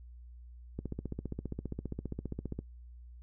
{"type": "click train", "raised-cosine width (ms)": 3, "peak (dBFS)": -24, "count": 28, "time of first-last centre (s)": [0.79, 2.59], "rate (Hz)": 15, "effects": ["noise-tail reverb RT60 0.1 s tail -22 dB re dry", "added 60 Hz sine -48 dBFS peak until 3.22 s"]}